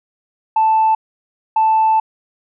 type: tone bursts at uneven times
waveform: sine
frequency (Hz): 880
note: A5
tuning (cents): 0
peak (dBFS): -9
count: 2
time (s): 0.56-0.95 / 1.56-2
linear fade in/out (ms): 5
effects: tanh soft clip ceiling -7 dBFS